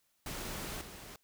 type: noise with level steps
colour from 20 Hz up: pink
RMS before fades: -41 / -49 dBFS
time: 0.26-1.16 s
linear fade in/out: 2 ms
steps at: 0.81 s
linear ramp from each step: 5 ms
effects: white hiss -75 dBFS RMS until 1.23 s